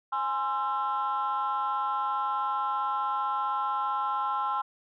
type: chord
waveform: sine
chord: Ab augmented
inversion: none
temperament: equal with one note detuned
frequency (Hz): 830.6 / 1046.5 / 1342.3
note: Ab5 / C6 / E6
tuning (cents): 0 / 0 / +31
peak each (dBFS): -30 / -29 / -30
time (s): 0.12-4.62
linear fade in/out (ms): 10
effects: tanh soft clip ceiling -21 dBFS